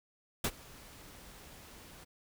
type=noise with ADSR envelope; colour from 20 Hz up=pink; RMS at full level=-29 dBFS; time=0.44-2.05 s; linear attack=5 ms; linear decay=58 ms; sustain=-24 dB; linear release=19 ms; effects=none